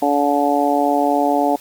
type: harmonic tone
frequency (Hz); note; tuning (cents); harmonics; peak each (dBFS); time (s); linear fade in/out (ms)
143.7; D3; -37; 2 / 3 / 4 / 5 / 6; -19 / -24 / -21 / -18 / -21; 0.02-1.56; 5
effects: white hiss -43 dBFS RMS until 1.6 s + Opus 48 kbps